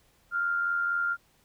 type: tone with amplitude modulation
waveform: sine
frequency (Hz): 1396.9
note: F6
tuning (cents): 0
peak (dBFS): -23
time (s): 0.31-1.17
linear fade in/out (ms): 50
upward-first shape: sine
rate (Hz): 84.2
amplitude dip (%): 45
effects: pink hiss -65 dBFS RMS until 1.44 s